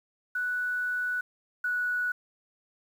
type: tone pair in turn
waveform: sine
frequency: 1480 / 1471.8 Hz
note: F#6 / F#6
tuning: 0 / -10 cents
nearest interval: unison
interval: 10 cents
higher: first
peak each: -27 / -26 dBFS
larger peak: second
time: 0.35-1.21 / 1.64-2.12 s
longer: first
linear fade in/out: 5 ms
effects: 9-bit